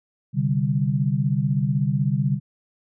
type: chord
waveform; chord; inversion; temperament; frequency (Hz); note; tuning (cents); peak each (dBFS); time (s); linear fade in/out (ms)
sine; C suspended second; none; equal; 130.81 / 146.83 / 196; C3 / D3 / G3; 0 / 0 / 0; -23 / -22 / -25; 0.33-2.4; 50
effects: none